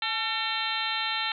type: harmonic tone with a mistuned harmonic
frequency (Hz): 450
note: A4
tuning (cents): +39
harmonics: 2 / 3 / 4 / 5 / 6 / 7 / 8 / 9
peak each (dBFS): -35 / -35 / -35 / -35 / -35 / -35 / -35 / -35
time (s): 0.02-1.32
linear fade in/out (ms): 2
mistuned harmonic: 2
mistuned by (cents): -69
effects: none

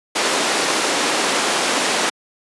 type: band-pass noise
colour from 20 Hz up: pink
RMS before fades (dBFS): -19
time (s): 0.15-2.1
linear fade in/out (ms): 10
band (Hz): 320 to 8900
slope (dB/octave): 12
effects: high-pass 200 Hz 12 dB/octave + resampled to 24000 Hz

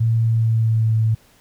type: tone with pitch glide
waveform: sine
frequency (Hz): 113.9 to 110.98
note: A#2 to A2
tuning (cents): -40 to +15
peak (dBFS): -14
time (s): 0-1.15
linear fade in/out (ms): 10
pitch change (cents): -45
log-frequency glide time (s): 0.22-0.96
effects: pink hiss -54 dBFS RMS until 1.4 s

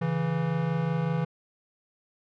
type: tone pair together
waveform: square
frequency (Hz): 139.42 / 164.81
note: C#3 / E3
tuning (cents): +10 / 0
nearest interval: minor third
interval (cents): 290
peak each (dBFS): -31 / -27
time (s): 0.01-1.25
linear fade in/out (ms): 10
effects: low-pass 2000 Hz 12 dB/octave

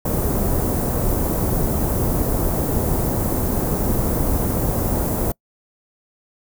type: band-stop noise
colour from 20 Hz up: pink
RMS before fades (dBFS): -20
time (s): 0.05-5.32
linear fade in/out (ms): 5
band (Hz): 650 to 15000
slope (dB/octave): 12
effects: noise-tail reverb RT60 0.1 s tail -26 dB re dry

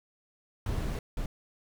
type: noise bursts at uneven times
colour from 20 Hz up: brown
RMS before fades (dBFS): -32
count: 2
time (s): 0.66-0.99 / 1.17-1.26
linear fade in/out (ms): 2
effects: none

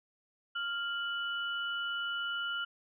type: tone pair together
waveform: sine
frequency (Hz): 1396.9 / 2960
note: F6 / F#7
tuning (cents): 0 / 0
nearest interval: octave + minor second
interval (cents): 1300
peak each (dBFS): -34 / -38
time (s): 0.55-2.65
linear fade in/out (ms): 10
effects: none

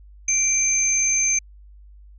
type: tone pair together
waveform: sine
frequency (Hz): 2349 / 6271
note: D7 / G8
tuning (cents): 0 / 0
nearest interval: octave + perfect fourth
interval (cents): 1700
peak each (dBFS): -24 / -18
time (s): 0.28-1.39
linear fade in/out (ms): 5
effects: added 50 Hz sine -43 dBFS peak until 2.18 s

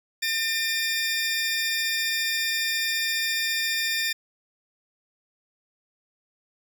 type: tone pair together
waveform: 20% pulse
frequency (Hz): 1807.4 / 2405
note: A6 / D7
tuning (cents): +46 / +41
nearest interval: perfect fourth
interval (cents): 495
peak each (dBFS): -21 / -23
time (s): 0.22-4.13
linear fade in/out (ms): 10
effects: none

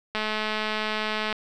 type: click train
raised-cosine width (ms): 0.3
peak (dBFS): -12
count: 254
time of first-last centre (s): 0.15-1.327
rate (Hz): 215
effects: none

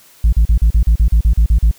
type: tone bursts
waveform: sine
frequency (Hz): 55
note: A1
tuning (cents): 0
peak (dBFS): -4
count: 12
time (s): 0.24-1.712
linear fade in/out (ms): 5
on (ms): 86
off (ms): 40
effects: tanh soft clip ceiling -6 dBFS + white hiss -46 dBFS RMS until 1.78 s

